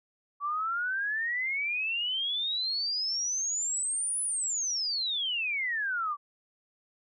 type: exponential two-way sweep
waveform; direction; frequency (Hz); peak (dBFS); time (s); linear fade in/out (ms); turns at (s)
sine; up then down; 1137 to 10080 to 1137; -28; 0.4-6.17; 50; 4.22
effects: none